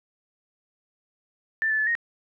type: tone with pitch steps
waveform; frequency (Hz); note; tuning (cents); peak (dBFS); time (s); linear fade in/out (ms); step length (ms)
sine; 1774 / 1745 / 1732 / 1864; A6 / A6 / A6 / A#6; +14 / -15 / -28 / -1; -21; 1.62-1.952; 0; 83
effects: none